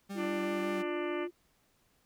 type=tone with vibrato; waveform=40% pulse; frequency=196 Hz; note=G3; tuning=in tune; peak=-37 dBFS; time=0.09-0.83 s; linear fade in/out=20 ms; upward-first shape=sine; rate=5.3 Hz; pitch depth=28 cents each way
type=tone with pitch glide; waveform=sine; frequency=342.4 to 350 Hz; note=F4 to F4; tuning=-34 to +4 cents; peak=-34 dBFS; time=0.14-1.31 s; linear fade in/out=50 ms; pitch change=+38 cents; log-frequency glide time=0.38-0.79 s
type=harmonic tone; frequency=296.3 Hz; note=D4; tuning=15 cents sharp; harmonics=1 / 2 / 3 / 4 / 5 / 6 / 7 / 8 / 9 / 10; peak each=-40 / -40 / -47 / -43 / -50 / -47 / -47 / -47 / -56 / -52 dBFS; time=0.16-1.28 s; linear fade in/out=50 ms
effects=pink hiss -71 dBFS RMS until 2.05 s